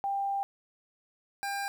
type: tone pair in turn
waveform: sine / 25% pulse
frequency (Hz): 793 / 798.5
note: G5 / G5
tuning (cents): +20 / +32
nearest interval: unison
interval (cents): 12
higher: second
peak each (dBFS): -28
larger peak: neither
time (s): 0.04-0.43 / 1.43-1.68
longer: first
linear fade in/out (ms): 0
effects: 11-bit